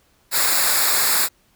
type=noise with comb filter; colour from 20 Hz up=white; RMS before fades=-18 dBFS; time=0.31-1.29 s; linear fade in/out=50 ms; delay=0.33 ms; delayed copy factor=-0.75; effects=pink hiss -60 dBFS RMS until 1.55 s